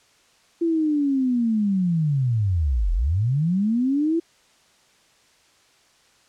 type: linear two-way sweep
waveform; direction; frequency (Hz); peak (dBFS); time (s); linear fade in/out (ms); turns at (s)
sine; down then up; 340 to 38.89 to 340; -18; 0.61-4.2; 10; 2.93
effects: white hiss -58 dBFS RMS until 6.28 s + low-pass 7000 Hz 12 dB/octave